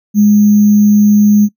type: tone with sample-and-hold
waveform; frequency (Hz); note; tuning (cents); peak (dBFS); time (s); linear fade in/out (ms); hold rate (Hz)
sine; 207.7; G#3; 0; -4; 0.14-1.49; 50; 6300
effects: noise-tail reverb RT60 0.1 s tail -21 dB re dry